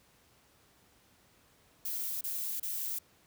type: noise bursts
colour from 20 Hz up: violet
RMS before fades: -36 dBFS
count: 3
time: 1.85-2.988 s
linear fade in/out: 5 ms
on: 360 ms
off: 29 ms
effects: pink hiss -65 dBFS RMS until 3.26 s + high-pass 60 Hz 12 dB/octave